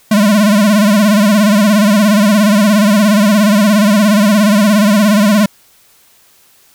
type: tone with vibrato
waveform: square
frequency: 207.7 Hz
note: G#3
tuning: in tune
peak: -7 dBFS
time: 0.11-5.46 s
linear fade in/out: 5 ms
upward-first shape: sine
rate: 17 Hz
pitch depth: 100 cents each way
effects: white hiss -48 dBFS RMS until 6.74 s